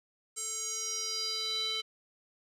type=tone with band-pass filter sweep; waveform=square; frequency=440 Hz; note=A4; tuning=in tune; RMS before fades=-35 dBFS; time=0.36-1.82 s; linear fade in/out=20 ms; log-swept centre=7900 to 3500 Hz; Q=5.6; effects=none